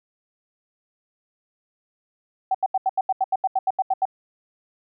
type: tone bursts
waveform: sine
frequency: 762 Hz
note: G5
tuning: 49 cents flat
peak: -17 dBFS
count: 14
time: 2.51-4.054 s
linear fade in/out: 5 ms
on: 36 ms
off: 80 ms
effects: none